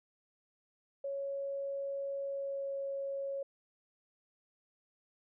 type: tone with pitch glide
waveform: sine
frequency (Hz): 554.4 to 551.2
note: C#5 to C#5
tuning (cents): 0 to -10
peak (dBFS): -35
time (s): 1.04-3.43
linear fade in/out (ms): 5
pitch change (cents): -10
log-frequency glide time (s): 2.23-2.73
effects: none